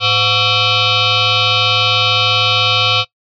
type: tone with frequency modulation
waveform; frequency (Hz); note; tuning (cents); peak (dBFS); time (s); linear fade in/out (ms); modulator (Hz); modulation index
sine; 107.1; A2; -46; -10; 0-3.05; 50; 618; 6.4
effects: noise-tail reverb RT60 0.1 s tail -19 dB re dry